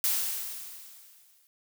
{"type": "noise with exponential decay", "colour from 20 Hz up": "blue", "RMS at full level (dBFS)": -25, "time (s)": [0.04, 1.47], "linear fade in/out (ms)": 1, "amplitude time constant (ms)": 310, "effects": []}